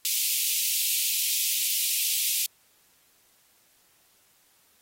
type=high-pass noise; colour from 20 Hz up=white; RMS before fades=-26 dBFS; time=0.05-2.46 s; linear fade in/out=0 ms; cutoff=2400 Hz; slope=48 dB/octave; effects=white hiss -63 dBFS RMS until 4.81 s + AAC 48 kbps